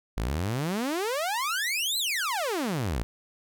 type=exponential two-way sweep; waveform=sawtooth; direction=up then down; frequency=49 to 4186 to 49 Hz; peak=-23 dBFS; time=0.17-3.03 s; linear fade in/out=0 ms; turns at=1.98 s; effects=none